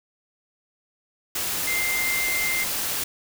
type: tone in noise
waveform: sine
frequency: 2093 Hz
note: C7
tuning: in tune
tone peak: -24 dBFS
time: 1.67-2.64 s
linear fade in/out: 5 ms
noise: white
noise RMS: -27 dBFS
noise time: 1.35-3.04 s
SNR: 0 dB
effects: none